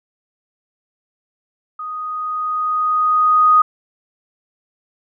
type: tone with level ramp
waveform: sine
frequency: 1244.5 Hz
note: D#6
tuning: in tune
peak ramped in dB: -25 to -7 dBFS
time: 1.79-3.62 s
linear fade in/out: 5 ms
effects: none